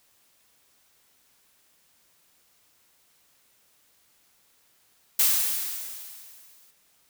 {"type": "noise with exponential decay", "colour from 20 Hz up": "blue", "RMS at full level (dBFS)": -19, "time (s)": [5.19, 6.71], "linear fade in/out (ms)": 5, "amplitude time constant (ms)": 330, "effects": ["white hiss -64 dBFS RMS until 7.09 s"]}